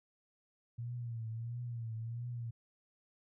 sine tone with vibrato, 116.54 Hz, A#2, in tune, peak -38 dBFS, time 0.78-2.51 s, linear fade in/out 10 ms, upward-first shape triangle, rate 1.5 Hz, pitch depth 87 cents each way, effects none

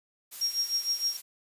blue noise, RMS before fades -40 dBFS, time 0.31-1.22 s, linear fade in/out 20 ms
sine tone with tremolo, 5588 Hz, F8, in tune, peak -23 dBFS, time 0.41-1.17 s, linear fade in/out 5 ms, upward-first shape triangle, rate 6.5 Hz, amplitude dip 90%
effects resampled to 32000 Hz

